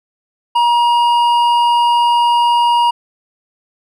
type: tone with hard clipping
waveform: triangle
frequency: 951 Hz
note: A#5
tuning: 34 cents sharp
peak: -11 dBFS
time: 0.55-2.91 s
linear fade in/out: 10 ms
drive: 11 dB
effects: none